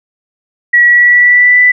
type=tone with pitch glide; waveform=sine; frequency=1926 to 1984.7 Hz; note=B6 to B6; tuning=-44 to +8 cents; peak=-3 dBFS; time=0.73-1.72 s; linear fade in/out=10 ms; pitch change=+52 cents; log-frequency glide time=0.85-1.61 s; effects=none